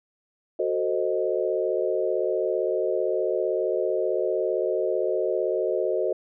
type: chord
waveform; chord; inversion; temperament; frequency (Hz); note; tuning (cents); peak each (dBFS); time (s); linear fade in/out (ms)
sine; F# diminished seventh; none; equal with one note detuned; 370 / 445.4 / 523.3 / 622.3; F#4 / A4 / C5 / Eb5; 0 / +21 / 0 / 0; -27 / -28 / -28 / -28; 0.59-6.13; 5
effects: none